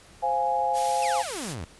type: chord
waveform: sine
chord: F minor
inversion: second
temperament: equal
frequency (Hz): 523.3 / 698.5 / 830.6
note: C5 / F5 / Ab5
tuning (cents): 0 / 0 / 0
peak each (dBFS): -30 / -28 / -24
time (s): 0.22-1.23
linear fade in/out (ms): 20
type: high-pass noise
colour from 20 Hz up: white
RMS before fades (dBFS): -35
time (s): 0.73-1.56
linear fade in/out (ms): 50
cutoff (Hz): 1900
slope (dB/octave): 12
type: exponential sweep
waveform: sawtooth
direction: down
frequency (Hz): 2794 to 69.3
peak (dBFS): -29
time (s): 1.02-1.65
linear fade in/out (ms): 5
effects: pink hiss -52 dBFS RMS until 1.79 s + resampled to 24000 Hz